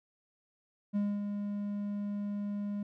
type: tone with ADSR envelope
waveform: triangle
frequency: 204.3 Hz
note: G#3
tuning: 28 cents flat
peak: -25 dBFS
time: 0.93-2.83 s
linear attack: 30 ms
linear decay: 240 ms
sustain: -6 dB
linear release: 4 ms
effects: none